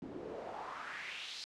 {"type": "noise with band-pass filter sweep", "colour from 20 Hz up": "pink", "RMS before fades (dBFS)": -45, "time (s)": [0.02, 1.44], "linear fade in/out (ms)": 0, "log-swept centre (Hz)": [260, 4700], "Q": 2.9, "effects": ["low-pass 8000 Hz 12 dB/octave"]}